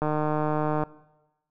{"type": "click train", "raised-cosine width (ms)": 1, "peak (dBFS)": -13, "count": 125, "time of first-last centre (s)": [0.02, 0.836], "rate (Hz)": 152, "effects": ["noise-tail reverb RT60 1.0 s tail -20 dB re dry"]}